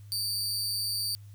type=tone with amplitude modulation; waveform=sawtooth; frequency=4622 Hz; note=D8; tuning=28 cents flat; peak=-23 dBFS; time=0.12-1.15 s; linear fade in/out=0 ms; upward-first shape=sine; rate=205 Hz; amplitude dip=70%; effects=added 102 Hz sine -45 dBFS peak until 1.34 s + white hiss -65 dBFS RMS until 1.34 s